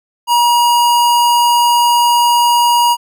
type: tone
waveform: square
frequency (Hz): 955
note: A#5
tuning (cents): +42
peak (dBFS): -9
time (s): 0.27-2.97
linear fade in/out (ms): 50
effects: none